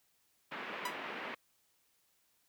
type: band-pass noise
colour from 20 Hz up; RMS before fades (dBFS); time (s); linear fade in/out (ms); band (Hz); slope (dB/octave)
white; -43; 0.51-1.35; 10; 190 to 2500; 24
type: tone with exponential decay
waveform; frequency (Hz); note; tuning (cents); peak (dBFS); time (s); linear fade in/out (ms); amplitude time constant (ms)
sawtooth; 987.8; B5; 0; -29; 0.85-0.97; 5; 25
effects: white hiss -74 dBFS RMS until 2.48 s